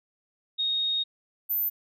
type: tone pair in turn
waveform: sine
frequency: 3729 / 14210 Hz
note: A#7 / A9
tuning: 0 / +16 cents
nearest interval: octave + major seventh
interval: 2316 cents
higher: second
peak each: -24 dBFS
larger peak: neither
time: 0.58-1.04 / 1.49-1.7 s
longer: first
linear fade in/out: 20 ms
effects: none